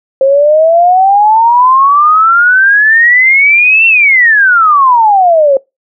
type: exponential two-way sweep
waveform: sine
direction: up then down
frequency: 530 to 2725 to 530 Hz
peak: -3 dBFS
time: 0.21-5.57 s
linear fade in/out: 2 ms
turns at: 3.87 s
effects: noise-tail reverb RT60 0.2 s tail -24 dB re dry